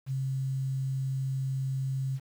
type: tone with quantisation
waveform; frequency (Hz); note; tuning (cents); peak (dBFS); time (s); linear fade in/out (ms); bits
sine; 133.5; C3; +35; -28; 0.06-2.2; 50; 9
effects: none